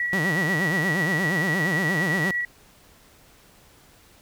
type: tone with tremolo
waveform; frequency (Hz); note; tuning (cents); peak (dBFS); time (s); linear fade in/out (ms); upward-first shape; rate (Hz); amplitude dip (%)
sine; 1934; B6; -37; -22; 0-2.45; 2; square; 8.1; 25
type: tone with vibrato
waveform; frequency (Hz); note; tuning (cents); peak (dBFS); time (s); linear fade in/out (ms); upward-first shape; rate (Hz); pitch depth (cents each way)
sawtooth; 170.8; F3; -38; -20; 0.13-2.31; 0; sine; 8.5; 250
effects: pink hiss -54 dBFS RMS until 4.21 s